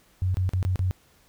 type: tone with dropouts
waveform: sine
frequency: 92.5 Hz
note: F#2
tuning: in tune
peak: -21 dBFS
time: 0.22-0.91 s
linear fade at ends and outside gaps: 0 ms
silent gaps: 0.344-0.37 / 0.492-0.535 / 0.628-0.65 / 0.758-0.792 s
effects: pink hiss -60 dBFS RMS until 1.28 s